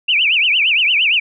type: tone with vibrato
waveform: sine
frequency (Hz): 2637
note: E7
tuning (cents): 0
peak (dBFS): -11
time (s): 0.08-1.2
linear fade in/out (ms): 10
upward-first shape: triangle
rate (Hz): 8.7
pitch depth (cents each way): 290
effects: none